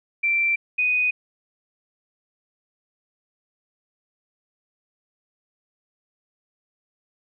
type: tone pair in turn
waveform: sine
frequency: 2349 / 2489 Hz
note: D7 / D#7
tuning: 0 / 0 cents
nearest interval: minor second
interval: 100 cents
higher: second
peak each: -18 dBFS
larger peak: neither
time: 0.23-0.56 / 0.78-1.11 s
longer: neither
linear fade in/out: 10 ms
effects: none